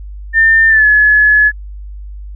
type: tone with pitch glide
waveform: sine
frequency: 1800 to 1704.9 Hz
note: A6 to G#6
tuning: +39 to +45 cents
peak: -5 dBFS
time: 0.33-1.52 s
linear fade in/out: 50 ms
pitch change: -94 cents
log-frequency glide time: 0.68-0.86 s
effects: added 50 Hz sine -25 dBFS peak until 2.35 s